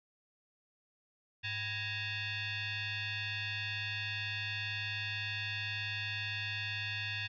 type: tone with frequency modulation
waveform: sine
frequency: 103.83 Hz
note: G#2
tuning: in tune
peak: -35 dBFS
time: 1.43-7.28 s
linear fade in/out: 20 ms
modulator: 881 Hz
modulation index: 4
effects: none